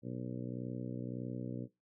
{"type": "harmonic tone", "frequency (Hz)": 61.74, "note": "B1", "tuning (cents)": 0, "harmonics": [2, 3, 4, 5, 6, 7, 8, 9], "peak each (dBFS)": [-43, -44, -44, -47, -53, -52, -51, -54], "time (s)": [0.02, 1.68], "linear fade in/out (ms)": 50, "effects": ["noise-tail reverb RT60 0.2 s tail -18 dB re dry"]}